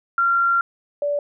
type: tone pair in turn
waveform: sine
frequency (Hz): 1378 / 579.4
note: F6 / D5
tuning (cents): -24 / -24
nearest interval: octave + minor third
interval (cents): 1500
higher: first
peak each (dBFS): -15 / -19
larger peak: first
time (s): 0.18-0.61 / 1.02-1.19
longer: first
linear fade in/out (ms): 2
effects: none